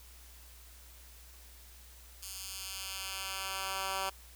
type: tone with high-pass filter sweep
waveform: 10% pulse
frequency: 192.2 Hz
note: G3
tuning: 34 cents flat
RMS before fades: -39 dBFS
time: 2.22-4.1 s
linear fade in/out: 10 ms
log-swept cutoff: 5800 to 820 Hz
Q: 0.76
effects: added 60 Hz sine -54 dBFS peak until 4.35 s + white hiss -57 dBFS RMS until 4.35 s